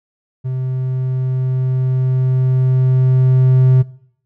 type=tone with level ramp; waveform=triangle; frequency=129.3 Hz; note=C3; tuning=20 cents flat; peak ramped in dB=-16 to -5 dBFS; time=0.44-3.83 s; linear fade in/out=20 ms; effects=noise-tail reverb RT60 0.7 s tail -21 dB re dry